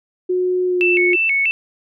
sine tone with pitch glide, 364.5 to 356 Hz, F#4 to F4, -26 to +33 cents, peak -15 dBFS, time 0.29-1.16 s, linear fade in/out 10 ms, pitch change -41 cents, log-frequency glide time 0.66-0.85 s
sine tone with vibrato, 2425 Hz, D#7, 45 cents flat, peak -14 dBFS, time 0.81-1.51 s, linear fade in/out 0 ms, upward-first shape square, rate 3.1 Hz, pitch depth 160 cents each way
effects none

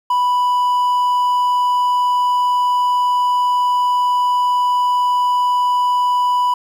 triangle tone, 987.8 Hz, B5, in tune, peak -11 dBFS, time 0.1-6.54 s, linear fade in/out 5 ms, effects 8-bit

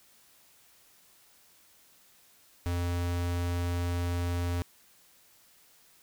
square tone, 87.31 Hz, F2, in tune, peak -29 dBFS, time 2.66-4.62 s, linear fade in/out 0 ms, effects white hiss -61 dBFS RMS until 6.02 s

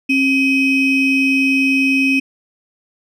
triangle ring-modulated tone, 1400 Hz, F6, 4 cents sharp, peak -7 dBFS, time 0.09-2.2 s, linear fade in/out 10 ms, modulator 1130 Hz, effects none

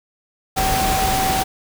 sine tone in noise, 765 Hz, G5, 42 cents flat, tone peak -19 dBFS, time 0.56-1.44 s, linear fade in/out 20 ms, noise pink, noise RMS -21 dBFS, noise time 0.56-1.44 s, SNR -1 dB, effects none

